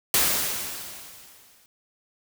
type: noise with exponential decay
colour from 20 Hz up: white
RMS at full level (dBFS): -19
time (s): 0.14-1.66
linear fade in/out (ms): 1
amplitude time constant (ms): 330
effects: none

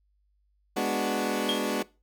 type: chord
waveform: 20% pulse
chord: G# half-diminished seventh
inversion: none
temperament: equal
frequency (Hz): 207.7 / 246.9 / 293.7 / 370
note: G#3 / B3 / D4 / F#4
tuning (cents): 0 / 0 / 0 / 0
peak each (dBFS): -27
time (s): 0.76-1.83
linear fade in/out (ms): 10
type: tone with exponential decay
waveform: triangle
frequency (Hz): 3234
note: G#7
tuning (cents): -47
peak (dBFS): -21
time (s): 1.49-1.71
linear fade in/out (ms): 1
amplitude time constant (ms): 46
effects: noise-tail reverb RT60 0.3 s tail -21 dB re dry + added 50 Hz sine -66 dBFS peak until 2.02 s

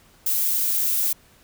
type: noise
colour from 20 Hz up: violet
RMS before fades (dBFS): -22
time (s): 0.26-1.13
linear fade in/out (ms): 5
effects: pink hiss -55 dBFS RMS until 1.43 s

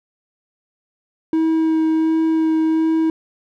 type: tone with vibrato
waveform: triangle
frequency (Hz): 320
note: D#4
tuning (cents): +49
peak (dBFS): -12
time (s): 1.33-3.1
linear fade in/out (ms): 2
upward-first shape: sine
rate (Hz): 1.4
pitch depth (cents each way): 10
effects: none

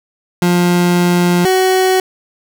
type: tone pair in turn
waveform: 30% pulse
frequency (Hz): 176.2 / 374.4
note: F3 / F#4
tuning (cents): +16 / +20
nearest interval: octave + minor second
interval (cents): 1304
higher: second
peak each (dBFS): -7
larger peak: neither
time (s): 0.42-1.45 / 1.45-2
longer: first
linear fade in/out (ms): 2
effects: none

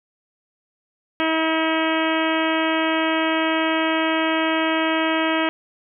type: harmonic tone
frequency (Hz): 320.7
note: E4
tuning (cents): -48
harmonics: 1 / 2 / 3 / 4 / 5 / 6 / 7 / 8 / 9 / 10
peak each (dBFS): -22 / -25 / -27 / -28 / -29 / -30 / -30 / -31 / -32 / -32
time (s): 1.2-5.49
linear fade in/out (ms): 0
effects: none

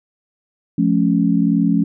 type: chord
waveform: sine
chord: F augmented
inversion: none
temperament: equal with one note detuned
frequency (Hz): 174.61 / 214.9 / 277.2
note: F3 / A3 / C#4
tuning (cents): 0 / -41 / 0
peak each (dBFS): -17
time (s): 0.78-1.84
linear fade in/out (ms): 5
effects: none

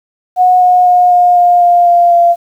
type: tone with pitch steps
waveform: sine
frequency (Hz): 730 / 724.1 / 718.3 / 712.5 / 706.8 / 701.1 / 695.4 / 689.8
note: F#5 / F#5 / F5 / F5 / F5 / F5 / F5 / F5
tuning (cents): -24 / -38 / +48 / +34 / +21 / +7 / -8 / -22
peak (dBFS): -4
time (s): 0.36-2.36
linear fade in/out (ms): 50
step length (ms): 250
effects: 7-bit

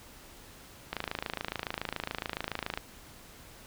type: click train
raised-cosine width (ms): 0.3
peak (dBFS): -16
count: 51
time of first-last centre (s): 0.93-2.775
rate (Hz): 27.1
effects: pink hiss -52 dBFS RMS until 3.66 s

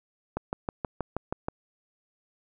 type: click train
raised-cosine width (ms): 1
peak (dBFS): -15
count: 8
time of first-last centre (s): 0.37-1.485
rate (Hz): 6.28
effects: none

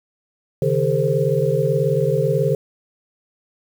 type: tone cluster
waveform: sine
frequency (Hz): 136.7 / 155.1 / 406.7 / 454 / 525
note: C#3 / D#3 / G#4 / A#4 / C5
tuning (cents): -24 / -5 / -36 / -46 / +6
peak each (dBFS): -22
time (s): 0.62-2.55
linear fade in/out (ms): 2
effects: 7-bit

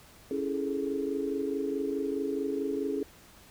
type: chord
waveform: sine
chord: A major seventh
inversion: first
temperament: equal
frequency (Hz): 277.2 / 329.6 / 415.3 / 440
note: C#4 / E4 / G#4 / A4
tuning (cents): 0 / 0 / 0 / 0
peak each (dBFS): -33 / -37 / -32 / -38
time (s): 0.31-3.03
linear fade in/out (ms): 2
effects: pink hiss -55 dBFS RMS until 3.5 s

